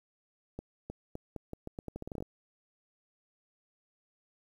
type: accelerating click train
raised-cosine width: 2 ms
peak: -26 dBFS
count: 16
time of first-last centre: 0.59-2.224 s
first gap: 310 ms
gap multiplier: 0.82
effects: 10-bit